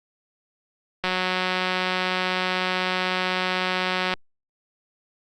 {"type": "click train", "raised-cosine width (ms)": 0.3, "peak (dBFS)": -8, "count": 571, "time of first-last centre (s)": [1.04, 4.138], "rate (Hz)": 184, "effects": ["Opus 48 kbps"]}